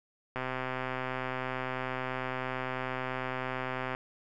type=click train; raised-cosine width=0.5 ms; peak=-19 dBFS; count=464; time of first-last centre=0.36-3.949 s; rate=129 Hz; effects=none